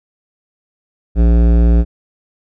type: tone with hard clipping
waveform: sine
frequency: 57.9 Hz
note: A#1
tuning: 11 cents flat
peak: -9 dBFS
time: 1.15-1.85 s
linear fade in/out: 50 ms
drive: 15 dB
effects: none